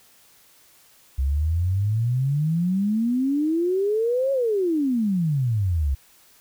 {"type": "exponential two-way sweep", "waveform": "sine", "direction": "up then down", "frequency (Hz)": [64.9, 554.4, 64.9], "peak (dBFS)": -19, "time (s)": [1.18, 5.95], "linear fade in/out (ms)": 10, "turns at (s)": 4.32, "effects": ["white hiss -55 dBFS RMS until 6.4 s"]}